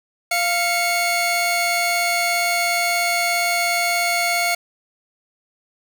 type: tone pair together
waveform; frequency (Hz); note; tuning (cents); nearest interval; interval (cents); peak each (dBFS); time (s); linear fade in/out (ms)
sawtooth; 694 / 2199; F5 / C#7; -11 / -14; octave + minor sixth; 1997; -17; 0.31-4.55; 5
effects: none